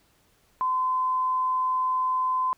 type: tone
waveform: sine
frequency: 1025 Hz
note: C6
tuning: 36 cents flat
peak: -22 dBFS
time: 0.61-2.53 s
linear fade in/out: 0 ms
effects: pink hiss -64 dBFS RMS until 2.57 s